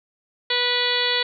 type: harmonic tone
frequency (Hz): 490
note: B4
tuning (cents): -14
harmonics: 1 / 2 / 3 / 4 / 5 / 6 / 7 / 8 / 9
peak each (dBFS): -28 / -31 / -31 / -26 / -31 / -30 / -25 / -26 / -28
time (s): 0.5-1.23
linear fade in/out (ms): 5
effects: none